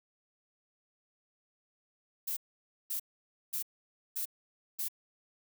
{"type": "noise bursts", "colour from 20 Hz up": "violet", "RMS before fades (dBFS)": -35, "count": 5, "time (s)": [2.27, 4.885], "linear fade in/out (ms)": 10, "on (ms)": 99, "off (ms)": 530, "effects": []}